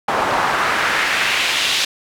pink noise with band-pass filter sweep, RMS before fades -18 dBFS, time 0.08-1.85 s, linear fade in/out 5 ms, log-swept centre 820 to 3600 Hz, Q 1.5, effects none

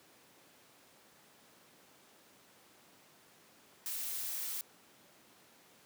blue noise, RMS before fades -39 dBFS, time 3.86-4.61 s, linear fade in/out 0 ms, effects pink hiss -62 dBFS RMS until 5.85 s + high-pass 200 Hz 12 dB/octave

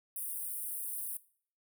pink high-pass noise, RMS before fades -39 dBFS, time 0.16-1.17 s, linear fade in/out 2 ms, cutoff 8900 Hz, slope 96 dB/octave, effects noise-tail reverb RT60 0.5 s tail -19 dB re dry

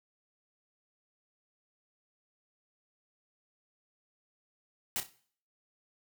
white noise with echo, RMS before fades -33 dBFS, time 4.96-5 s, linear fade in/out 0 ms, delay 31 ms, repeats 3, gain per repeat -10 dB, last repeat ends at 5.093 s, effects noise-tail reverb RT60 0.5 s tail -17 dB re dry

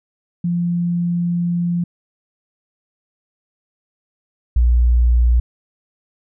sine tone pair in turn, 173.3 / 59.77 Hz, F3 / A#1, -13 / +44 cents, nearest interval octave + tritone, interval 1843 cents, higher first, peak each -16 / -10 dBFS, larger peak second, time 0.44-1.84 / 4.56-5.4 s, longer first, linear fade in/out 5 ms, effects none

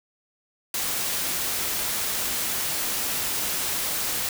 white noise, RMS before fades -27 dBFS, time 0.74-4.29 s, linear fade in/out 2 ms, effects none

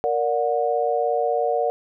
sine chord, Bb augmented, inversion none, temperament just, 466.2 / 582.7 / 728.4 Hz, Bb4 / D5 / F#5, 0 / -14 / -27 cents, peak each -23 / -24 / -23 dBFS, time 0.04-1.7 s, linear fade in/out 0 ms, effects none

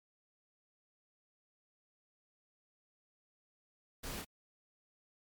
pink noise with echo, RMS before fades -44 dBFS, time 4.03-4.22 s, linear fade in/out 10 ms, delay 29 ms, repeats 1, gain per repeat -3 dB, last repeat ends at 4.249 s, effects MP3 96 kbps

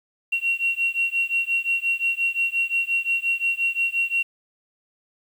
sine beating tone pair, 2738 / 2743.7 Hz, F7 / F7, -35 / -31 cents, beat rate 5.7 Hz, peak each -23 / -23 dBFS, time 0.32-4.23 s, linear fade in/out 10 ms, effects tanh soft clip ceiling -13 dBFS + 8-bit

